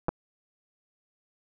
clicks, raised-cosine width 1 ms, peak -13 dBFS, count 2, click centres 0.084 / 0.09 s, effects none

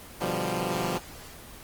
10% pulse chord, G dominant seventh, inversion first, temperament equal, 123.47 / 146.83 / 174.61 / 196 Hz, B2 / D3 / F3 / G3, 0 / 0 / 0 / 0 cents, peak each -26 / -28 / -22 / -24 dBFS, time 0.2-0.99 s, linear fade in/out 20 ms, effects pink hiss -45 dBFS RMS until 1.63 s + Opus 24 kbps

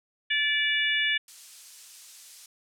harmonic tone, 580 Hz, D5, 22 cents flat, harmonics 3 / 4 / 5 / 6, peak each -27 / -28 / -29 / -30 dBFS, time 0.3-1.18 s, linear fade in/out 10 ms
violet noise, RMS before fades -37 dBFS, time 1.28-2.46 s, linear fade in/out 2 ms
effects low-pass 7000 Hz 12 dB/octave

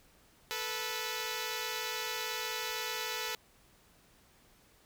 5% pulse tone pair together, 437.6 / 491.2 Hz, A4 / B4, -9 / -9 cents, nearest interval major second, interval 200 cents, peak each -26 dBFS, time 0.51-3.35 s, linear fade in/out 0 ms, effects pink hiss -64 dBFS RMS until 4.85 s

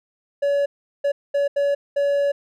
triangle tone bursts at uneven times, 567 Hz, C#5, 39 cents sharp, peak -15 dBFS, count 5, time 0.42-0.66 / 1.04-1.12 / 1.34-1.48 / 1.56-1.75 / 1.96-2.32 s, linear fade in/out 10 ms, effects none

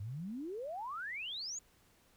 sine exponential sweep, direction up, 94.5 to 7040 Hz, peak -39 dBFS, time 0-1.59 s, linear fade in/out 5 ms, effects pink hiss -68 dBFS RMS until 2.16 s

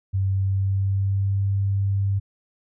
sine tone with pitch glide, 96.5 to 98.7 Hz, G2 to G2, -27 to +12 cents, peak -19 dBFS, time 0.13-2.2 s, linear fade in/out 20 ms, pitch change +39 cents, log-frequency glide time 0.33-1.45 s, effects none

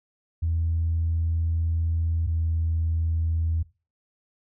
sine tone pair in turn, 82.41 / 81.7 Hz, E2 / E2, 0 / -15 cents, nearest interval unison, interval 15 cents, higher first, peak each -21 dBFS, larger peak neither, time 0.42-2.27 / 2.27-3.63 s, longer first, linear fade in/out 10 ms, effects noise-tail reverb RT60 0.3 s tail -20 dB re dry + tanh soft clip ceiling -17 dBFS

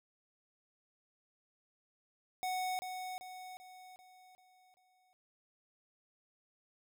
square tone with echo, 740 Hz, F#5, in tune, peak -35 dBFS, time 2.43-2.79 s, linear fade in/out 0 ms, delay 390 ms, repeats 6, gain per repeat -6 dB, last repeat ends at 5.13 s, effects none

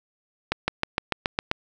accelerating click train, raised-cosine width 0.3 ms, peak -6 dBFS, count 8, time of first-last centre 0.52-1.514 s, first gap 160 ms, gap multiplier 0.96, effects none

